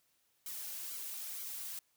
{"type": "noise with flanger", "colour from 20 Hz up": "blue", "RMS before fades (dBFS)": -43, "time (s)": [0.46, 1.79], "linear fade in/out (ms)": 2, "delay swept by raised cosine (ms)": [1.1, 3.1], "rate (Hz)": 2.1, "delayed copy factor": -0.6, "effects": ["white hiss -75 dBFS RMS until 1.96 s"]}